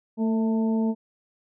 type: harmonic tone with a mistuned harmonic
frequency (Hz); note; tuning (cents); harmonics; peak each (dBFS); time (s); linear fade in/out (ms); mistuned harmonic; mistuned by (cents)
223.2; A3; +25; 1 / 2 / 3 / 4; -21 / -31 / -37 / -38; 0.17-0.95; 50; 3; -35
effects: none